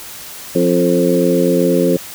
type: harmonic tone with a mistuned harmonic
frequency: 88.1 Hz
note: F2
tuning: 16 cents sharp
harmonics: 2 / 3 / 4 / 5 / 6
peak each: -17 / -17 / -17 / -17 / -17 dBFS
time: 0.55-1.97 s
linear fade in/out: 5 ms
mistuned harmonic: 4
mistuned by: -28 cents
effects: white hiss -32 dBFS RMS until 2.14 s